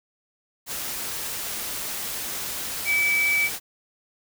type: tone in noise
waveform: sine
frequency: 2300 Hz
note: D7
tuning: 37 cents flat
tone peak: -19 dBFS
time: 2.85-3.5 s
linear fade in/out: 50 ms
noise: white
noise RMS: -31 dBFS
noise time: 0.66-3.6 s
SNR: +9 dB
effects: none